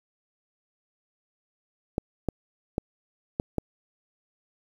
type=clicks; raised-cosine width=2 ms; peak=-12 dBFS; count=5; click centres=1.981 / 2.287 / 2.781 / 3.399 / 3.583 s; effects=8-bit